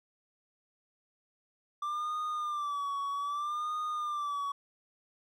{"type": "tone with vibrato", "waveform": "triangle", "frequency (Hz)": 1174.7, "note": "D6", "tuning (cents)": 0, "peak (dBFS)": -30, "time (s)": [1.82, 4.52], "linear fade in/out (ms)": 5, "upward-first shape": "sine", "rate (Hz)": 0.63, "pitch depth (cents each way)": 80, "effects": []}